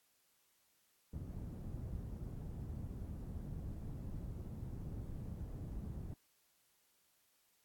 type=low-pass noise; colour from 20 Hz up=white; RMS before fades=-45 dBFS; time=1.13-6.14 s; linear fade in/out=5 ms; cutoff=130 Hz; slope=12 dB/octave; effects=white hiss -75 dBFS RMS until 7.64 s + AAC 64 kbps